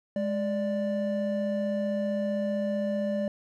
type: tone pair together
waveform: triangle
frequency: 207.6 / 587.3 Hz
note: G#3 / D5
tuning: 0 / 0 cents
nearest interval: octave + tritone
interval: 1800 cents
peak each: -27 dBFS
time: 0.16-3.28 s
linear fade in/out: 2 ms
effects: none